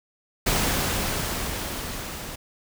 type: noise with level ramp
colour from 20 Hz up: pink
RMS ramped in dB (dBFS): -22 to -36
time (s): 0.46-2.36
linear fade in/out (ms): 10
effects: none